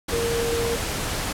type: tone in noise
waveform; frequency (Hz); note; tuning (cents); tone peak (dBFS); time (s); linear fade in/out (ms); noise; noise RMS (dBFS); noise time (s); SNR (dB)
sine; 466.2; A#4; 0; -23; 0.12-0.76; 10; pink; -27; 0.08-1.33; +1
effects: low-pass 12000 Hz 12 dB/octave